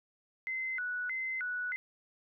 sine tone with vibrato, 1743 Hz, A6, 17 cents flat, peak -33 dBFS, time 0.47-1.76 s, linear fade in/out 0 ms, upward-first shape square, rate 1.6 Hz, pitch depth 290 cents each way, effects none

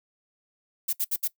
violet noise bursts, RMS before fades -26 dBFS, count 4, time 0.88-1.279 s, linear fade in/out 10 ms, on 51 ms, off 65 ms, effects noise-tail reverb RT60 0.1 s tail -20 dB re dry

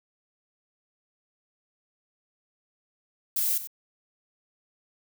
violet noise with echo, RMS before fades -26 dBFS, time 3.36-3.58 s, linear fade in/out 5 ms, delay 94 ms, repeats 1, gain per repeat -12 dB, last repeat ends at 3.674 s, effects none

